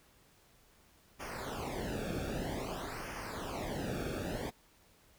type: noise with flanger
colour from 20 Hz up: brown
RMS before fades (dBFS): -39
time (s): 1.19-4.51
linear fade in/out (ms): 20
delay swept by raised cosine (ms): 0.25 to 1.01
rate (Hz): 0.52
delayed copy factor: -0.9
effects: pink hiss -65 dBFS RMS until 5.18 s